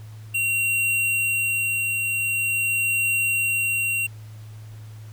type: tone with tremolo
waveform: square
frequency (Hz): 2747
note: F7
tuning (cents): -29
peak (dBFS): -20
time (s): 0.34-4.07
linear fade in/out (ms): 10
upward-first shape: triangle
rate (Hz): 0.45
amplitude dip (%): 30
effects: added 108 Hz sine -37 dBFS peak until 5.12 s + pink hiss -53 dBFS RMS until 5.12 s